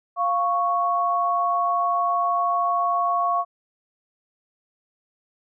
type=tone pair together; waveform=sine; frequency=698.4 / 1108.7 Hz; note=F5 / C#6; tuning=0 / 0 cents; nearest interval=minor sixth; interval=800 cents; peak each=-23 / -21 dBFS; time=0.16-3.45 s; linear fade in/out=50 ms; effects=none